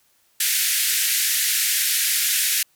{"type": "band-pass noise", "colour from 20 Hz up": "white", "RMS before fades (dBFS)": -21, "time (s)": [0.4, 2.63], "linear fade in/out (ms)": 5, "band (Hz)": [1600, 15000], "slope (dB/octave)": 48, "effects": ["white hiss -62 dBFS RMS until 2.75 s"]}